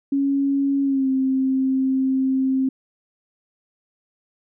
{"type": "tone with pitch glide", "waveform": "sine", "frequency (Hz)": [277.2, 264.2], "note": ["C#4", "C4"], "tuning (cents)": [0, 17], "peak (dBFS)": -17, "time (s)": [0.12, 2.69], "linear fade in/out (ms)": 5, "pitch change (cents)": -83, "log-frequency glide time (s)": [0.83, 1.09], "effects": []}